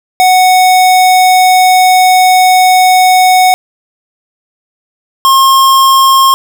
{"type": "tone pair in turn", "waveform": "square", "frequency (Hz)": [740, 1072.5], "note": ["F#5", "C6"], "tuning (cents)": [0, 42], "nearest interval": "tritone", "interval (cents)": 642, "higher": "second", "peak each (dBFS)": -4, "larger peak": "neither", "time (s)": [[0.2, 3.54], [5.25, 6.34]], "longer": "first", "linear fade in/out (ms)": 0, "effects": []}